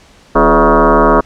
sine tone with frequency modulation, 344.3 Hz, F4, 25 cents flat, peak -5 dBFS, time 0.35-1.21 s, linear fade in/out 10 ms, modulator 153 Hz, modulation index 6.3, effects pink hiss -44 dBFS RMS until 1.25 s + low-pass 7000 Hz 12 dB/octave

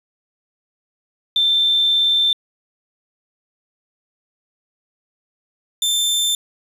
sine / sawtooth tone pair in turn, 3561 / 3561 Hz, A7 / A7, +20 / +20 cents, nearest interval unison, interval 0 cents, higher neither, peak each -13 dBFS, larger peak neither, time 1.36-2.33 / 5.82-6.35 s, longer first, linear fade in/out 2 ms, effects resampled to 32000 Hz + 7-bit

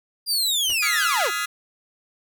sawtooth linear sweep, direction down, 4856 to 313.4 Hz, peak -17 dBFS, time 0.26-1.31 s, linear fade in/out 50 ms
pink noise with exponential decay, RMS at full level -34 dBFS, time 0.69-0.82 s, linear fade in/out 5 ms, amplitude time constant 27 ms
sawtooth chord, F half-diminished seventh, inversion third, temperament just, 1257.2 / 1396.9 / 1676.3 / 2012 Hz, Eb6 / F6 / Ab6 / Cb7, +18 / 0 / +16 / +32 cents, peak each -25 / -25 / -27 / -27 dBFS, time 0.82-1.46 s, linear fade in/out 10 ms
effects none

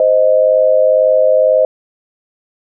sine tone pair together, 520.3 / 622.3 Hz, C5 / D#5, -10 / 0 cents, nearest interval minor third, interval 310 cents, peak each -10 dBFS, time 0-1.65 s, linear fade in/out 2 ms, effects none

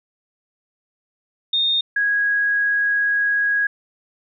sine tone pair in turn, 3670 / 1652.8 Hz, A#7 / G#6, -28 / -9 cents, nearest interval octave + major second, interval 1381 cents, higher first, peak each -16 dBFS, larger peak neither, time 1.53-1.81 / 1.96-3.67 s, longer second, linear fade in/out 5 ms, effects none

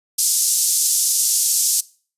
pink band-pass noise, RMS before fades -18 dBFS, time 0.18-1.81 s, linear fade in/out 10 ms, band 5800 to 12000 Hz, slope 24 dB/octave, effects noise-tail reverb RT60 0.4 s tail -21 dB re dry + resampled to 32000 Hz

